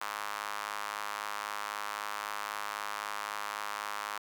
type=tone with high-pass filter; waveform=sawtooth; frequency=103.83 Hz; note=G#2; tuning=in tune; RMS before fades=-38 dBFS; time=0.01-4.18 s; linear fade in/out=5 ms; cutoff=1100 Hz; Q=2.4; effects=none